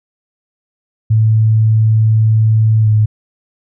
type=tone with pitch glide; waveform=sine; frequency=110 to 107.61 Hz; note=A2 to A2; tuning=0 to -38 cents; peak=-7 dBFS; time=1.1-3.06 s; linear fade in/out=10 ms; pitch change=-38 cents; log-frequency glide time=2.81-2.88 s; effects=none